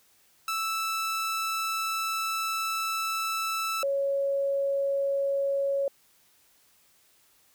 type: tone pair in turn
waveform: sawtooth / sine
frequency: 1318.5 / 554.4 Hz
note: E6 / C#5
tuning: 0 / 0 cents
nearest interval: octave + minor third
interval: 1500 cents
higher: first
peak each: -24 dBFS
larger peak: neither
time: 0.48-3.83 / 3.83-5.88 s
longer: first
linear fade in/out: 2 ms
effects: white hiss -63 dBFS RMS until 7.54 s